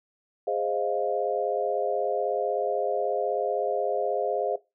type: chord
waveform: sine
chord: F minor seventh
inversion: first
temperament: equal with one note detuned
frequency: 413.4 / 523.3 / 622.3 / 698.5 Hz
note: Ab4 / C5 / Eb5 / F5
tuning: -8 / 0 / 0 / 0 cents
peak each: -30 dBFS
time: 0.47-4.56 s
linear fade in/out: 5 ms
effects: noise-tail reverb RT60 0.2 s tail -17 dB re dry